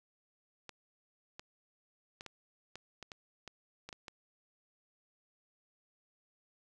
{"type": "clicks", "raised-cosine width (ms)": 0.2, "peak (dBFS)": -28, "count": 11, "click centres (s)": [0.693, 1.395, 2.209, 2.263, 2.756, 3.027, 3.118, 3.477, 3.89, 3.928, 4.082], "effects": []}